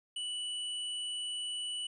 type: tone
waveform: square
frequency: 2960 Hz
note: F#7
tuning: in tune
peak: -36 dBFS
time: 0.16-1.87 s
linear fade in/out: 5 ms
effects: resampled to 24000 Hz